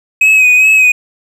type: tone with vibrato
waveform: triangle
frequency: 2530 Hz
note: D#7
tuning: 28 cents sharp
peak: -3 dBFS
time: 0.21-0.92 s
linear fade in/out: 5 ms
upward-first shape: sine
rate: 2.5 Hz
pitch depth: 38 cents each way
effects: none